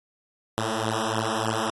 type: beating tone pair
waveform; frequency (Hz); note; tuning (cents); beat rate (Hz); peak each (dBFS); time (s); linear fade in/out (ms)
5% pulse; 109.5 / 112.8; A2 / A2; -8 / +44; 3.3; -16 / -17; 0.58-1.7; 0
effects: AAC 32 kbps